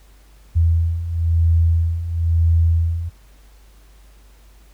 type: beating tone pair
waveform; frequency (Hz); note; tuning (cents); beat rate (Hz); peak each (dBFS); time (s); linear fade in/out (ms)
sine; 82.41 / 83.41; E2 / E2; 0 / +21; 1; -20 / -15; 0.55-3.1; 20
effects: added 50 Hz sine -45 dBFS peak until 4.73 s + pink hiss -55 dBFS RMS until 4.73 s